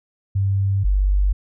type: tone pair in turn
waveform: sine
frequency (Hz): 98 / 48.58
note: G2 / G1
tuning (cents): 0 / -15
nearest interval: octave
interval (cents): 1215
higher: first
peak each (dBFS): -16 / -14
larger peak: second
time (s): 0.35-0.84 / 0.84-1.33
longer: neither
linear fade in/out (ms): 10
effects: none